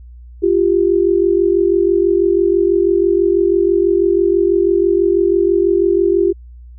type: tone pair together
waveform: sine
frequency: 347 / 393.1 Hz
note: F4 / G4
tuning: -11 / +5 cents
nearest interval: major second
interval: 216 cents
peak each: -13 dBFS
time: 0.42-6.33 s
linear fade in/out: 20 ms
effects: added 60 Hz sine -34 dBFS peak until 6.78 s

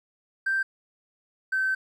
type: tone pair in turn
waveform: triangle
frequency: 1568 / 1541.1 Hz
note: G6 / G6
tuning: 0 / -30 cents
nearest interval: unison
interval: 30 cents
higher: first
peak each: -19 dBFS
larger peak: neither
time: 0.46-0.63 / 1.52-1.75 s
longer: second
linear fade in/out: 10 ms
effects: tanh soft clip ceiling -20 dBFS

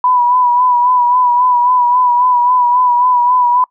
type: tone with vibrato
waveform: sine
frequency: 985 Hz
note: B5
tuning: 5 cents flat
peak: -8 dBFS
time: 0.04-3.64 s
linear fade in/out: 2 ms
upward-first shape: sine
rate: 3.7 Hz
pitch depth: 40 cents each way
effects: noise-tail reverb RT60 0.1 s tail -23 dB re dry

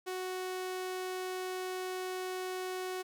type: tone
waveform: sawtooth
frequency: 370 Hz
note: F#4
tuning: in tune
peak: -32 dBFS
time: 0.06-3.03 s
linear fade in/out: 20 ms
effects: none

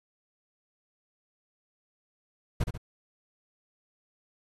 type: noise with echo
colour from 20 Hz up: brown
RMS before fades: -25 dBFS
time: 2.6-2.64 s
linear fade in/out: 10 ms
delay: 69 ms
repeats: 2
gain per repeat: -6 dB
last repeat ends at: 2.778 s
effects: resampled to 32000 Hz

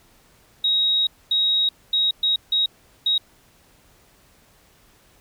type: tone bursts at uneven times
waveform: triangle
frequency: 3793 Hz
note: A#7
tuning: 29 cents sharp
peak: -13 dBFS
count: 6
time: 0.64-1.07 / 1.31-1.69 / 1.93-2.11 / 2.23-2.36 / 2.52-2.66 / 3.06-3.18 s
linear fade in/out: 5 ms
effects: tanh soft clip ceiling -15 dBFS + pink hiss -56 dBFS RMS until 5.2 s

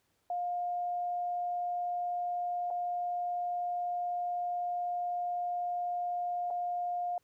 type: tone with dropouts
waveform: sine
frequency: 708 Hz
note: F5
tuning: 23 cents sharp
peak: -31 dBFS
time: 0.3-7.18 s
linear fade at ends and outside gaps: 2 ms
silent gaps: 2.704-2.709 / 6.504-6.508 s
effects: pink hiss -75 dBFS RMS until 7.23 s + high-pass 60 Hz 12 dB/octave

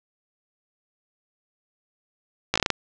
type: slowing click train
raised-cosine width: 0.2 ms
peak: -3 dBFS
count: 7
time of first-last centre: 2.54-2.703 s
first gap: 16 ms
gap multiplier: 1.21
effects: low-pass 7000 Hz 12 dB/octave

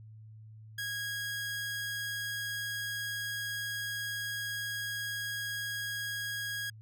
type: tone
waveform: sawtooth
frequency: 1646 Hz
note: G#6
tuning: 16 cents flat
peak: -31 dBFS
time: 0.78-6.7 s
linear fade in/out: 5 ms
effects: added 109 Hz sine -48 dBFS peak until 6.81 s

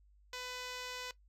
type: tone with low-pass filter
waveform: 5% pulse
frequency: 500 Hz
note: B4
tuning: 21 cents sharp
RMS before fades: -44 dBFS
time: 0.33-1.11 s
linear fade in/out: 2 ms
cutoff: 11000 Hz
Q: 0.5
effects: noise-tail reverb RT60 0.1 s tail -17 dB re dry + added 50 Hz sine -62 dBFS peak until 1.28 s

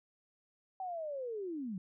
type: linear sweep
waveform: sine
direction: down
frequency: 770 to 174.61 Hz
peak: -37 dBFS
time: 0.8-1.78 s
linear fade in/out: 2 ms
effects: none

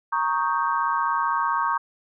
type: chord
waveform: sine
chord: Eb dominant seventh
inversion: second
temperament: equal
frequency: 932.3 / 1108.7 / 1244.5 / 1568 Hz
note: Bb5 / Db6 / Eb6 / G6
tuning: 0 / 0 / 0 / 0 cents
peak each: -25 / -24 / -29 / -30 dBFS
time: 0.12-1.78 s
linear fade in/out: 10 ms
effects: none

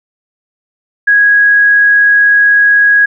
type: tone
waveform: sine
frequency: 1656 Hz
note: G#6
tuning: 5 cents flat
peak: -4 dBFS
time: 1.07-3.06 s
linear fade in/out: 10 ms
effects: none

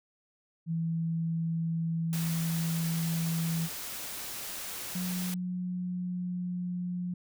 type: tone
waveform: sine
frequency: 164.81 Hz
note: E3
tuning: in tune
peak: -28 dBFS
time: 0.66-3.69 s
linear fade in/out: 50 ms
type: noise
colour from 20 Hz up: white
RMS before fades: -39 dBFS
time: 2.13-5.34 s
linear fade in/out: 0 ms
type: tone with pitch glide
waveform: sine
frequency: 180.6 to 178.32 Hz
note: F#3 to F3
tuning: -42 to +36 cents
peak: -31 dBFS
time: 4.95-7.14 s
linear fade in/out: 5 ms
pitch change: -22 cents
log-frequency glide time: 5.59-6.76 s
effects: none

